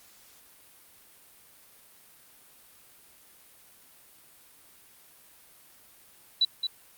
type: tone with echo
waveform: sine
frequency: 3951 Hz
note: B7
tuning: in tune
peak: -19 dBFS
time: 6.41-6.45 s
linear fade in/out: 5 ms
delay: 220 ms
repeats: 1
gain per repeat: -7 dB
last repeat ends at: 6.67 s
effects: white hiss -56 dBFS RMS until 6.97 s + Opus 48 kbps